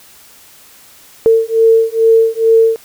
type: beating tone pair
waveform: sine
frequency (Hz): 450 / 452.3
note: A4 / A4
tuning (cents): +39 / +48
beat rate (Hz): 2.3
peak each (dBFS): -10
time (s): 1.26-2.76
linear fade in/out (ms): 0
effects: white hiss -42 dBFS RMS until 2.84 s